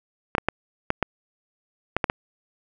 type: clicks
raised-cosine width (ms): 0.5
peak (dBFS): -5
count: 8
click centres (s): 0.351 / 0.382 / 0.486 / 0.904 / 1.027 / 1.966 / 2.042 / 2.099
effects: none